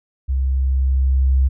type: tone with level ramp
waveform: sine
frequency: 66.1 Hz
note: C2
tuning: 18 cents sharp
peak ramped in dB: -16 to -11 dBFS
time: 0.28-1.49 s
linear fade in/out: 20 ms
effects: none